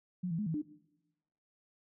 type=tone with pitch steps; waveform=sine; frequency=180.5 / 164.3 / 210.7 / 160.7 / 300 Hz; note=F#3 / E3 / G#3 / E3 / D4; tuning=-43 / -5 / +25 / -44 / +37 cents; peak=-32 dBFS; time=0.23-0.62 s; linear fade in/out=10 ms; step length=78 ms; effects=noise-tail reverb RT60 1.0 s tail -20 dB re dry